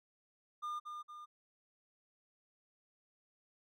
triangle tone with echo, 1208 Hz, D6, 48 cents sharp, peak -36 dBFS, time 0.62-0.8 s, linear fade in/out 20 ms, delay 230 ms, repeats 2, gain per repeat -5 dB, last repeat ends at 1.26 s, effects none

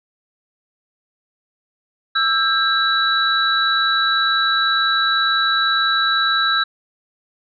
sine tone cluster, 1322 / 1600 / 3926 Hz, E6 / G6 / B7, +5 / +35 / -11 cents, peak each -19 dBFS, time 2.15-6.64 s, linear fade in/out 10 ms, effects none

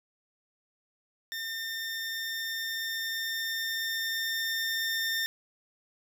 20% pulse tone with level ramp, 1809 Hz, A6, 48 cents sharp, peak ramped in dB -29 to -23 dBFS, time 1.32-5.26 s, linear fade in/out 0 ms, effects none

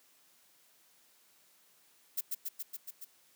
violet noise with echo, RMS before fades -33 dBFS, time 2.17-2.21 s, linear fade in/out 10 ms, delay 140 ms, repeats 6, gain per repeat -2 dB, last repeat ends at 3.05 s, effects white hiss -66 dBFS RMS until 3.35 s + high-pass 150 Hz 12 dB/octave

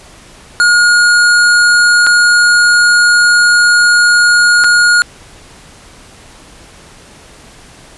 square tone with dropouts, 1434 Hz, F6, 45 cents sharp, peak -6 dBFS, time 0.6-5.02 s, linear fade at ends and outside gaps 0 ms, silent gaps 2.066-2.07 / 4.639-4.643 s, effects pink hiss -38 dBFS RMS until 7.97 s + resampled to 24000 Hz

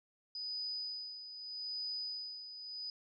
sine tone with tremolo, 4978 Hz, D#8, in tune, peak -37 dBFS, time 0.35-2.9 s, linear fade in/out 2 ms, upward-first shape sine, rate 0.81 Hz, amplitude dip 65%, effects none

